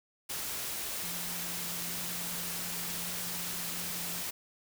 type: tone in noise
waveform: sine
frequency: 174.61 Hz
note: F3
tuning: in tune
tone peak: -46 dBFS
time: 1.03-4.22 s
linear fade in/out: 10 ms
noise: white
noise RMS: -37 dBFS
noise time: 0.29-4.31 s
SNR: -12 dB
effects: none